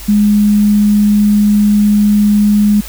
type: tone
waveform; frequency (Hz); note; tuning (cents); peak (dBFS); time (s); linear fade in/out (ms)
sine; 207.7; G#3; 0; -6; 0.08-2.81; 10
effects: added 50 Hz sine -28 dBFS peak until 2.88 s + white hiss -31 dBFS RMS until 2.88 s